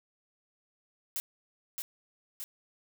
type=noise with echo; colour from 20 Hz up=blue; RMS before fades=-34 dBFS; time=1.16-1.2 s; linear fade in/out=0 ms; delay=620 ms; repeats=2; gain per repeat=-3 dB; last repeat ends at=2.44 s; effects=none